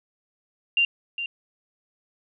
sine tone with echo, 2781 Hz, F7, 8 cents flat, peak -17 dBFS, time 0.77-0.85 s, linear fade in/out 2 ms, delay 410 ms, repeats 1, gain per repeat -10 dB, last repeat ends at 1.26 s, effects none

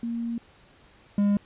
sine / triangle tone pair in turn, 233.1 / 203.2 Hz, A#3 / G#3, 0 / -38 cents, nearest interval major second, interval 238 cents, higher first, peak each -27 / -17 dBFS, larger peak second, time 0.03-0.38 / 1.18-1.37 s, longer first, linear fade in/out 2 ms, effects pink hiss -56 dBFS RMS until 1.45 s + resampled to 8000 Hz

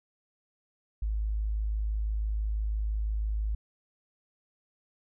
sine tone, 53 Hz, G#1, 36 cents sharp, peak -27 dBFS, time 1.02-3.55 s, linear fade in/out 5 ms, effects none

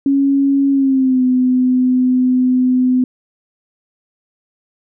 sine tone with pitch glide, 276.5 to 253.6 Hz, C#4 to B3, -4 to +46 cents, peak -10 dBFS, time 0.06-3.04 s, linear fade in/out 2 ms, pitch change -150 cents, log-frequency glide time 0.71-1.23 s, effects none

